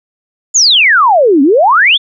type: exponential two-way sweep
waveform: sine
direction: down then up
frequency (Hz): 7290 to 260.3 to 3652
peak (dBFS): -4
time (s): 0.54-1.98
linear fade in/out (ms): 20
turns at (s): 1.42
effects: none